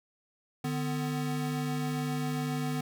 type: tone pair together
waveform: square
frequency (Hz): 149.6 / 251.8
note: D3 / B3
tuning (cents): +32 / +34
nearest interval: major sixth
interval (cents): 902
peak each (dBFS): -33 / -34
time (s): 0.64-2.81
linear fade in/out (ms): 5
effects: none